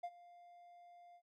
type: tone with ADSR envelope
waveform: triangle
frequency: 700 Hz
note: F5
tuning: 4 cents sharp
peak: -36 dBFS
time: 0.03-1.22 s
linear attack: 11 ms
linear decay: 54 ms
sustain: -20 dB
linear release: 67 ms
effects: noise-tail reverb RT60 0.1 s tail -25 dB re dry + tanh soft clip ceiling -33 dBFS